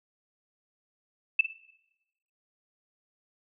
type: tone with echo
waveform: sine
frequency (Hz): 2637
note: E7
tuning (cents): 0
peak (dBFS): -16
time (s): 1.39-1.41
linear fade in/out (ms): 5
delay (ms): 52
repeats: 2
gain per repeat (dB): -13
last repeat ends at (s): 1.514
effects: noise-tail reverb RT60 0.9 s tail -17 dB re dry